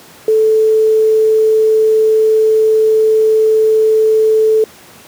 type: tone with quantisation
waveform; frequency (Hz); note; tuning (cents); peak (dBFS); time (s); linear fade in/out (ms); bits
sine; 437.5; A4; -10; -7; 0.28-4.64; 2; 6
effects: pink hiss -39 dBFS RMS until 5.07 s + high-pass 150 Hz 12 dB/octave